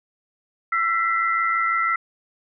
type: tone cluster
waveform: sine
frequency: 1341 / 1960 / 2066 Hz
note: E6 / B6 / C7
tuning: +29 / -14 / -22 cents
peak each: -20 / -26 / -27 dBFS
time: 0.72-1.96 s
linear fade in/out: 5 ms
effects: none